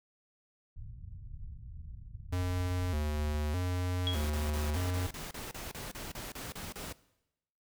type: low-pass noise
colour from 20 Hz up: pink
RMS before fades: -45 dBFS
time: 0.76-3.39 s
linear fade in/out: 10 ms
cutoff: 120 Hz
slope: 24 dB/octave
type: tone with vibrato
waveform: square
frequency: 82.3 Hz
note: E2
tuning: 2 cents flat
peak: -31 dBFS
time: 2.32-5.07 s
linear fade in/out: 10 ms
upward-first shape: square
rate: 0.82 Hz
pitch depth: 160 cents each way
type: tone with exponential decay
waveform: sine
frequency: 3311 Hz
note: G#7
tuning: 6 cents flat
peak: -28 dBFS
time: 4.07-4.3 s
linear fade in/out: 0 ms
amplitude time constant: 49 ms
type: noise bursts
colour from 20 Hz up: pink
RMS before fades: -42 dBFS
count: 14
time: 4.13-6.926 s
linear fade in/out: 2 ms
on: 170 ms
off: 32 ms
effects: noise-tail reverb RT60 0.9 s tail -20 dB re dry